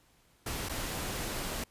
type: noise with dropouts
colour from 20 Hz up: pink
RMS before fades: -36 dBFS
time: 0.46-1.64 s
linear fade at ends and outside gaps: 5 ms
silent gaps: 0.688-0.694 s
effects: pink hiss -66 dBFS RMS until 1.7 s + resampled to 32000 Hz